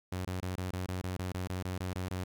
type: tone bursts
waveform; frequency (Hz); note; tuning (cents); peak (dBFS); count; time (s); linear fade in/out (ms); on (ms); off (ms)
sawtooth; 91.9; F#2; -11; -30; 14; 0.12-2.239; 5; 130; 23
effects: 12-bit